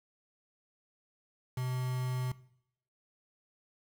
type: tone with quantisation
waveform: triangle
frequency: 127.1 Hz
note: C3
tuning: 50 cents flat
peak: -30 dBFS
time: 1.57-2.32 s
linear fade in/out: 5 ms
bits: 7
effects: noise-tail reverb RT60 0.7 s tail -19 dB re dry